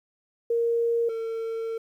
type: tone pair in turn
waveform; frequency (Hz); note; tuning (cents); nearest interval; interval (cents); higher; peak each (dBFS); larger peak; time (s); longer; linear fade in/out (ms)
sine / triangle; 466.2 / 452.9; A#4 / A#4; 0 / -50; minor second; 50; first; -21 / -26; first; 0.5-1.09 / 1.09-1.78; second; 5
effects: 10-bit